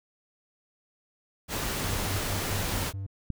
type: noise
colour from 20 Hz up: pink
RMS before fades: -31 dBFS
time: 1.48-2.93 s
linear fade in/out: 50 ms
type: tone bursts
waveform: triangle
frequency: 97.6 Hz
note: G2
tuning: 7 cents flat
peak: -30 dBFS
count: 6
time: 1.84-3.065 s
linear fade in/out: 5 ms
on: 130 ms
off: 89 ms
type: click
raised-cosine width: 5 ms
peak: -20 dBFS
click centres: 3.303 s
effects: none